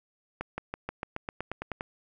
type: accelerating click train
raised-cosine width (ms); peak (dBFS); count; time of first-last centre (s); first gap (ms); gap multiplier
0.5; -18; 12; 0.41-1.809; 170; 0.94
effects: none